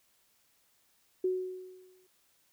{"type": "tone with exponential decay", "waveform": "sine", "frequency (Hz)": 370, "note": "F#4", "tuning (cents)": 0, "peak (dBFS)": -25, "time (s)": [1.24, 2.07], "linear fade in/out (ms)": 5, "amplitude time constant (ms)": 180, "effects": ["white hiss -70 dBFS RMS until 2.52 s"]}